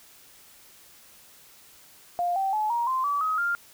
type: tone with pitch steps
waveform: sine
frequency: 703 / 775.5 / 855.6 / 943.8 / 1041.2 / 1148.6 / 1267.2 / 1397.9 Hz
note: F5 / G5 / A5 / A#5 / C6 / D6 / D#6 / F6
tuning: +11 / -19 / -49 / +21 / -9 / -39 / +31 / +1 cents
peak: -23 dBFS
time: 2.19-3.55 s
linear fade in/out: 0 ms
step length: 170 ms
effects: white hiss -53 dBFS RMS until 3.73 s